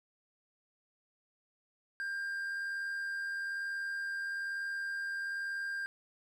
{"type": "tone with amplitude modulation", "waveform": "triangle", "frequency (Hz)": 1596, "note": "G6", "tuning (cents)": 31, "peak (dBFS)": -32, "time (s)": [2, 5.86], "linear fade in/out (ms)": 0, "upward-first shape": "sine", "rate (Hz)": 81.1, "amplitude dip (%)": 25, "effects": []}